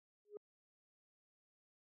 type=tone with exponential growth; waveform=sine; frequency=415.3 Hz; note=G#4; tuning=in tune; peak=-40 dBFS; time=0.25-0.37 s; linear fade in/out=1 ms; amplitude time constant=25 ms; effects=tanh soft clip ceiling -40 dBFS + high-pass 200 Hz 12 dB/octave